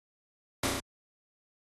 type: noise with echo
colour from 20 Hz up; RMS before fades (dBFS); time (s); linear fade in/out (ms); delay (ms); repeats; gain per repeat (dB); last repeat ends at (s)
pink; -28; 0.63-0.67; 5; 33; 4; -2; 0.802
effects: high-pass 60 Hz 12 dB/octave + AAC 32 kbps